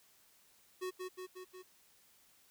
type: tone with echo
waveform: square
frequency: 369 Hz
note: F#4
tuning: 5 cents flat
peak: -38 dBFS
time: 0.81-0.91 s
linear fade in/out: 20 ms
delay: 180 ms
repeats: 4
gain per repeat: -3 dB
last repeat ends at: 1.63 s
effects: white hiss -67 dBFS RMS until 2.5 s